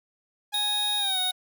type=tone with pitch glide; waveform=sawtooth; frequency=830.6 to 740 Hz; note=G#5 to F#5; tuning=0 to 0 cents; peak=-29 dBFS; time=0.52-1.32 s; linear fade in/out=20 ms; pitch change=-200 cents; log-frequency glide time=0.98-1.19 s
type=tone; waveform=square; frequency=3740 Hz; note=A#7; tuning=5 cents sharp; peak=-25 dBFS; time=0.54-1.31 s; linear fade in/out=2 ms
effects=none